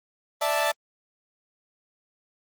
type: chord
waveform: sawtooth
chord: D suspended second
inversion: none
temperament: equal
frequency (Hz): 587.3 / 659.3 / 880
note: D5 / E5 / A5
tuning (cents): 0 / 0 / 0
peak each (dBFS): -23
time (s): 0.41-0.72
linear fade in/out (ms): 10
effects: Opus 32 kbps